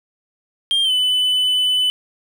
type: tone with pitch glide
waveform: triangle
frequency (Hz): 3200 to 3003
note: G7 to F#7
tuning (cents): +35 to +25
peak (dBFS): -13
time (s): 0.71-1.9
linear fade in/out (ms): 0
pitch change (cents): -110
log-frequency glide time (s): 0.83-0.92
effects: none